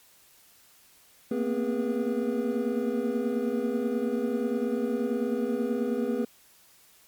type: tone cluster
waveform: triangle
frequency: 228.4 / 238.6 / 257 / 411.1 / 484.9 Hz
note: A#3 / A#3 / C4 / G#4 / B4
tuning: -35 / +41 / -31 / -18 / -32 cents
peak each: -30 dBFS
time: 1.31-6.25 s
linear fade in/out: 5 ms
effects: white hiss -58 dBFS RMS until 7.07 s + MP3 96 kbps